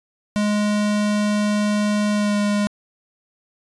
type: tone with pitch glide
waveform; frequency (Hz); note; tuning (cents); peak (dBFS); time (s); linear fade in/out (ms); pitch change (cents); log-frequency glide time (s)
square; 208.5 to 206; G#3 to G#3; +7 to -14; -18; 0.36-2.67; 0; -21; 2.13-2.37
effects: resampled to 22050 Hz